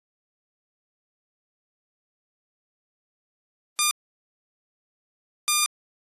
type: tone bursts at uneven times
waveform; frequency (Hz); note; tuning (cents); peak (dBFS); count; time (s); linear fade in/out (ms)
5% pulse; 1203; D6; +41; -7; 2; 3.79-3.91 / 5.48-5.66; 0
effects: AAC 32 kbps